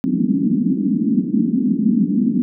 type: band-pass noise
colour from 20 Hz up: white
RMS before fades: -17 dBFS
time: 0.04-2.42 s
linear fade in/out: 0 ms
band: 190 to 270 Hz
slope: 48 dB/octave
effects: none